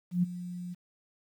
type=tone with ADSR envelope; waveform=sine; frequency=177.8 Hz; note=F3; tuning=31 cents sharp; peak=-21 dBFS; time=0.11-0.75 s; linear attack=120 ms; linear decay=18 ms; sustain=-15 dB; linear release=23 ms; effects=10-bit